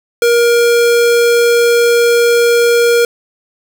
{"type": "tone", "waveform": "square", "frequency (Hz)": 472.4, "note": "A#4", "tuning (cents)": 23, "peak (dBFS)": -8, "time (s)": [0.22, 3.05], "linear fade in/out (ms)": 2, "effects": []}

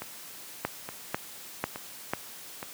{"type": "two click trains", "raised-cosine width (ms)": 0.5, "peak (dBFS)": [-12, -21], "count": [4, 4], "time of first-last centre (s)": [[0.65, 2.135], [0.02, 2.629]], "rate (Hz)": [2.02, 1.15], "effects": ["white hiss -45 dBFS RMS until 2.73 s", "high-pass 100 Hz 12 dB/octave"]}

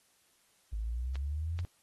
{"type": "exponential sweep", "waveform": "sine", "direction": "up", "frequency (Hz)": [51.8, 89.9], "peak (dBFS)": -32, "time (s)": [0.73, 1.65], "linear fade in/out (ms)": 0}
{"type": "clicks", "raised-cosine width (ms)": 0.2, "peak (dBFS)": -28, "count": 2, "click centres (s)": [1.156, 1.59]}
{"effects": ["white hiss -69 dBFS RMS until 1.82 s", "AAC 32 kbps"]}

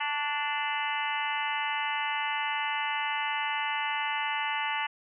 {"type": "harmonic tone with a mistuned harmonic", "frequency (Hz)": 293.7, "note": "D4", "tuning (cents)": 0, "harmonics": [3, 4, 5, 6, 7, 8, 9, 10], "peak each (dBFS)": [-32, -38, -39, -37, -35, -44, -37, -38], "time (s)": [0, 4.87], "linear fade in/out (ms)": 10, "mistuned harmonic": 4, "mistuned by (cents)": -38, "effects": []}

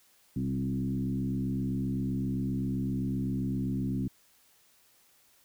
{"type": "tone with frequency modulation", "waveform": "sine", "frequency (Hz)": 192.9, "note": "G3", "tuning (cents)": -28, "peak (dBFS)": -28, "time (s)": [0.36, 4.08], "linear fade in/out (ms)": 5, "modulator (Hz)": 67.7, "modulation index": 1.4, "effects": ["white hiss -64 dBFS RMS until 5.44 s"]}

